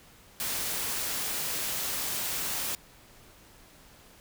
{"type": "noise", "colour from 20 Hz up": "white", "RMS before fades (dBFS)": -32, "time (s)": [0.4, 2.75], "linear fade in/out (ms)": 0, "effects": ["pink hiss -55 dBFS RMS until 4.2 s"]}